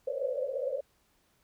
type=band-pass noise; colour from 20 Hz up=white; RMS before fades=-33 dBFS; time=0.07-0.81 s; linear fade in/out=5 ms; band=500 to 570 Hz; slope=96 dB/octave; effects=pink hiss -70 dBFS RMS until 1.43 s